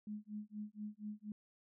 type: tone with tremolo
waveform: sine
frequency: 210.5 Hz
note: G#3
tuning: 24 cents sharp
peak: -40 dBFS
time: 0.07-1.32 s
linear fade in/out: 2 ms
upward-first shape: sine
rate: 4.2 Hz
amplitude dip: 100%
effects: none